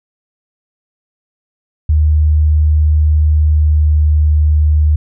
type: tone with pitch glide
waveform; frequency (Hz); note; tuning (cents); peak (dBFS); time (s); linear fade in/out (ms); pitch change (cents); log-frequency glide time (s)
sine; 76.4 to 75.92; D#2 to D#2; -31 to -42; -7; 1.89-4.96; 5; -11; 3.44-3.96
effects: none